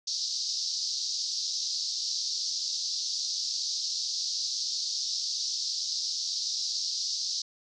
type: band-pass noise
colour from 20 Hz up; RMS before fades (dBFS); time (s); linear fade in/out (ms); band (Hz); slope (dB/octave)
pink; -32; 0.07-7.42; 5; 4300 to 5800; 48
effects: none